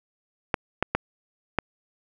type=clicks; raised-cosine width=0.5 ms; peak=-6 dBFS; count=4; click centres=0.542 / 0.826 / 0.95 / 1.587 s; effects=none